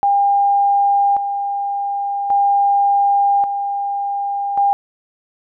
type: tone with tremolo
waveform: sine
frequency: 803 Hz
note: G5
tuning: 41 cents sharp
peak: -11 dBFS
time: 0.03-4.73 s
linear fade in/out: 0 ms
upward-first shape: square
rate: 0.44 Hz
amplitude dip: 55%
effects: none